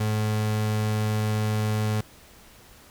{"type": "tone", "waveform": "35% pulse", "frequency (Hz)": 107.4, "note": "A2", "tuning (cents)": -41, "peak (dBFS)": -21, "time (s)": [0, 2.01], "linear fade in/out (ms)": 5, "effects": ["pink hiss -51 dBFS RMS until 2.9 s"]}